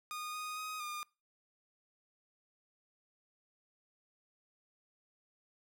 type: tone with pitch steps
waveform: sawtooth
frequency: 1229 / 1240 / 1254 / 1212 Hz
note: D#6 / D#6 / D#6 / D#6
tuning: -22 / -6 / +13 / -46 cents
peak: -36 dBFS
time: 0.11-1.03 s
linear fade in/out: 0 ms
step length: 230 ms
effects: noise-tail reverb RT60 0.3 s tail -24 dB re dry